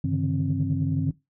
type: tone cluster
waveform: sine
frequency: 98.3 / 139.2 / 147.9 / 158.3 / 265.9 Hz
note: G2 / C#3 / D3 / D#3 / C4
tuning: +5 / +8 / +13 / +30 / +28 cents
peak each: -28 dBFS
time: 0.04-1.11 s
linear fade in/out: 5 ms
effects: noise-tail reverb RT60 0.2 s tail -19 dB re dry + tanh soft clip ceiling -13 dBFS